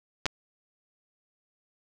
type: clicks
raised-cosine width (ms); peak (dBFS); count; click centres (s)
0.2; -9; 2; 0.257 / 0.264
effects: none